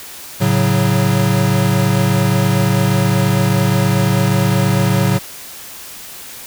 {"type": "chord", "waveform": "square", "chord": "F# minor", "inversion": "first", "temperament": "equal", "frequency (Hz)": [110, 138.59, 185], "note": ["A2", "C#3", "F#3"], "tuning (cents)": [0, 0, 0], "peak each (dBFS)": -17, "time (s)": [0.4, 5.19], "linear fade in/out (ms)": 20, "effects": ["white hiss -33 dBFS RMS until 6.46 s"]}